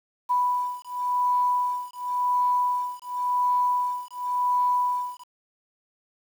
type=beating tone pair; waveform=sine; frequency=987.8 / 988.72 Hz; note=B5 / B5; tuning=0 / +2 cents; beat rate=0.92 Hz; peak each=-25 dBFS; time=0.29-5.24 s; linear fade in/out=20 ms; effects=8-bit